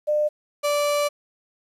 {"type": "tone pair in turn", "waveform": ["sine", "35% pulse"], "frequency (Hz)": [600, 583.6], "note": ["D5", "D5"], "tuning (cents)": [37, -11], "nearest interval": "unison", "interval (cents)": 48, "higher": "first", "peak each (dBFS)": -18, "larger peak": "neither", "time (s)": [[0.07, 0.29], [0.63, 1.09]], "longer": "second", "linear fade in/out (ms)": 20, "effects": ["resampled to 32000 Hz", "9-bit"]}